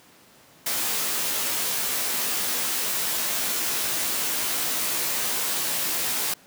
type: noise with comb filter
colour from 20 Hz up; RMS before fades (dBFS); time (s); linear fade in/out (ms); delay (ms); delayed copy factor
white; -26; 0.66-6.34; 5; 16; +0.9
effects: pink hiss -53 dBFS RMS until 6.46 s + high-pass 150 Hz 12 dB/octave